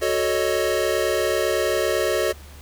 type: chord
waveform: square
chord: D# half-diminished seventh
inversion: first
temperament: equal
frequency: 370 / 440 / 554.4 / 622.3 Hz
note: F#4 / A4 / C#5 / D#5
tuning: 0 / 0 / 0 / 0 cents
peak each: -26 dBFS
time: 0.01-2.33 s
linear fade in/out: 20 ms
effects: added 72 Hz sine -41 dBFS peak until 2.61 s + pink hiss -47 dBFS RMS until 2.61 s